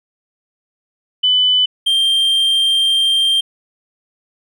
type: tone pair in turn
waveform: sine / triangle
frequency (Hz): 3000 / 3173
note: F#7 / G7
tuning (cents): +23 / +20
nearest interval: minor second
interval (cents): 97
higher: second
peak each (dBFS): -10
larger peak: neither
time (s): 1.23-1.66 / 1.86-3.41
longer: second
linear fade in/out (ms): 10
effects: none